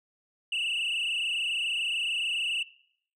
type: tone with frequency modulation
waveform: sine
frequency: 2788 Hz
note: F7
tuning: 4 cents flat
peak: -24 dBFS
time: 0.52-2.63 s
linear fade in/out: 5 ms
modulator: 27 Hz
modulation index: 5.6
effects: noise-tail reverb RT60 0.6 s tail -21 dB re dry + tanh soft clip ceiling -26 dBFS